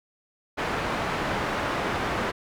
white low-pass noise, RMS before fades -28 dBFS, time 0.57-2.32 s, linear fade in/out 20 ms, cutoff 1400 Hz, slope 12 dB/octave, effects none

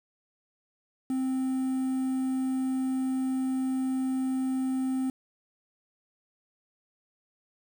triangle tone with quantisation, 261.6 Hz, C4, in tune, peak -24 dBFS, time 1.1-5.1 s, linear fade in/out 2 ms, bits 8, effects none

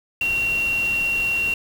sine tone in noise, 2745 Hz, F7, 31 cents flat, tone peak -19 dBFS, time 0.21-1.54 s, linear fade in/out 2 ms, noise pink, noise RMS -35 dBFS, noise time 0.21-1.54 s, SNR +13 dB, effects none

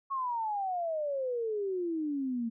sine exponential sweep, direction down, 1108.7 to 224.9 Hz, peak -30 dBFS, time 0.1-2.5 s, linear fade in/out 20 ms, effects none

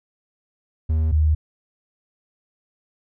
triangle / sine tone pair in turn, 78.9 / 77.1 Hz, D#2 / D#2, +25 / -15 cents, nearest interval unison, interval 40 cents, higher first, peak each -15 / -14 dBFS, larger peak second, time 0.89-1.12 / 1.12-1.35 s, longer neither, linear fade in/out 10 ms, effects none

